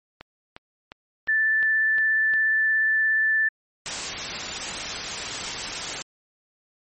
click train, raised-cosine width 0.3 ms, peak -22 dBFS, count 7, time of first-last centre 0.21-2.338 s, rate 2.82 Hz
sine tone with vibrato, 1760 Hz, A6, in tune, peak -18 dBFS, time 1.28-3.49 s, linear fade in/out 10 ms, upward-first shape triangle, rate 17 Hz, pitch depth 11 cents each way
white noise, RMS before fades -29 dBFS, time 3.86-6.02 s, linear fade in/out 0 ms
effects MP3 32 kbps

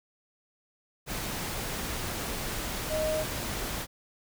sine tone in noise, 622.3 Hz, D#5, in tune, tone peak -27 dBFS, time 2.89-3.25 s, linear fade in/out 50 ms, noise pink, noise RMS -34 dBFS, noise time 1.06-3.87 s, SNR +4 dB, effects none

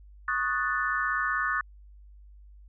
sine chord, D# half-diminished seventh, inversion third, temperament equal, 1108.7 / 1244.5 / 1480 / 1760 Hz, C#6 / D#6 / F#6 / A6, 0 / 0 / 0 / 0 cents, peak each -33 / -31 / -30 / -30 dBFS, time 0.28-1.61 s, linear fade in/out 2 ms, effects added 50 Hz sine -48 dBFS peak until 2.68 s

